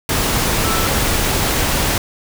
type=tone in noise; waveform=sine; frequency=1323 Hz; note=E6; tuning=6 cents sharp; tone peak=-22 dBFS; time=0.64-0.87 s; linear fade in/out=2 ms; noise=pink; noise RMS=-17 dBFS; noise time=0.09-1.98 s; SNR=-8 dB; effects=none